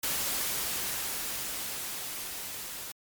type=noise with level ramp; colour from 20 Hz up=white; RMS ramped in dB=-30 to -40 dBFS; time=0.03-2.92 s; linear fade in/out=5 ms; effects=MP3 96 kbps